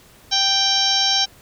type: harmonic tone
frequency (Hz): 784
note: G5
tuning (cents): 0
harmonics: 1 / 2 / 3 / 4 / 5 / 6 / 7 / 8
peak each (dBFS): -25 / -30 / -32 / -22 / -21 / -27 / -20 / -28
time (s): 0.31-1.26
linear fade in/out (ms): 20
effects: pink hiss -49 dBFS RMS until 1.41 s